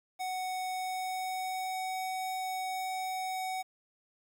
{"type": "tone with pitch glide", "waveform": "square", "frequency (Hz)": [743, 749.9], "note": ["F#5", "F#5"], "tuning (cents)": [7, 23], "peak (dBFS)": -34, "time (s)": [0.19, 3.63], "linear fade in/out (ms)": 20, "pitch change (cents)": 16, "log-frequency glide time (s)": [0.68, 1.76], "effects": ["10-bit"]}